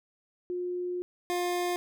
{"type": "tone pair in turn", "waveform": ["sine", "25% pulse"], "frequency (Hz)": [357.5, 354], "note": ["F4", "F4"], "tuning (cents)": [41, 23], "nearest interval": "unison", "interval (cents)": 18, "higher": "first", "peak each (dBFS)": [-30, -24], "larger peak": "second", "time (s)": [[0.5, 1.02], [1.3, 1.76]], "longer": "first", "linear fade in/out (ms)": 0, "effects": []}